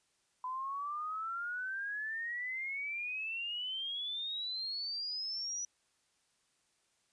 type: exponential sweep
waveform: sine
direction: up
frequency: 1004 to 5920 Hz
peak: -36 dBFS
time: 0.44-5.65 s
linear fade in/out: 2 ms
effects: white hiss -75 dBFS RMS until 7.12 s + resampled to 22050 Hz